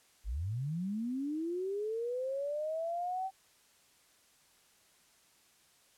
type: linear sweep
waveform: sine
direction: up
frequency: 43 to 774 Hz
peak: -33 dBFS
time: 0.24-3.31 s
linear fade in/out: 50 ms
effects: white hiss -66 dBFS RMS until 5.97 s + low-pass 11000 Hz 12 dB/octave